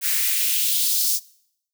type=noise with high-pass filter sweep; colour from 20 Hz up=blue; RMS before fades=-21 dBFS; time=0.01-1.2 s; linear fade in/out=50 ms; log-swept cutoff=1600 to 5300 Hz; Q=2; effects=noise-tail reverb RT60 0.7 s tail -22 dB re dry